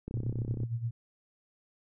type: click train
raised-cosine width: 3 ms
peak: -25 dBFS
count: 19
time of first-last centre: 0.08-0.634 s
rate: 32.5 Hz
type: tone with tremolo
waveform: sine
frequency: 116.54 Hz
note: A#2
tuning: in tune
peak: -28 dBFS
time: 0.14-0.91 s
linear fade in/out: 5 ms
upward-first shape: sine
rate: 8.7 Hz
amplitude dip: 75%
effects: none